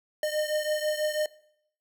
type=beating tone pair; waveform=square; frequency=607 / 613.1 Hz; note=D#5 / D#5; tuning=-43 / -26 cents; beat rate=6.1 Hz; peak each=-29 / -32 dBFS; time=0.23-1.26 s; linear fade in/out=2 ms; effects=noise-tail reverb RT60 0.7 s tail -20 dB re dry